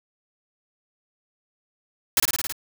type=noise with echo; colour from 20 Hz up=white; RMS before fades=-18 dBFS; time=2.17-2.2 s; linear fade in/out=2 ms; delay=54 ms; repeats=6; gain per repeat=-2 dB; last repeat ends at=2.524 s; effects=none